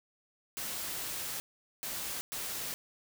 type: noise bursts at uneven times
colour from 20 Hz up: white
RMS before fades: -38 dBFS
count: 3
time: 0.57-1.4 / 1.83-2.21 / 2.32-2.74 s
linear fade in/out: 0 ms
effects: none